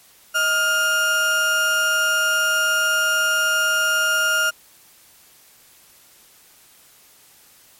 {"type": "tone pair together", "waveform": "35% pulse", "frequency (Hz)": [629, 1412], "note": ["D#5", "F6"], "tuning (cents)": [19, 19], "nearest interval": "octave + major second", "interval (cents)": 1400, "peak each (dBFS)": [-27, -15], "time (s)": [0.34, 4.51], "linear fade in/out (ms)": 20, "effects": ["white hiss -51 dBFS RMS until 7.79 s", "MP3 64 kbps"]}